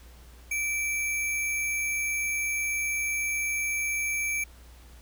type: tone with sample-and-hold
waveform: sine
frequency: 2326 Hz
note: D7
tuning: 17 cents flat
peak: -26 dBFS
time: 0.51-4.44 s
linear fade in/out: 5 ms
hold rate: 8820 Hz
effects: added 60 Hz sine -48 dBFS peak until 5.01 s + pink hiss -56 dBFS RMS until 5.01 s